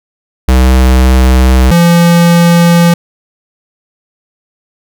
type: tone pair in turn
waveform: square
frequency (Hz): 64.1 / 171.13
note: C2 / F3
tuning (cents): -35 / -35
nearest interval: octave + perfect fourth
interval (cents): 1700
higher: second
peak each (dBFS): -4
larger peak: neither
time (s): 0.48-1.71 / 1.71-2.94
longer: neither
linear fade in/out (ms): 5
effects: none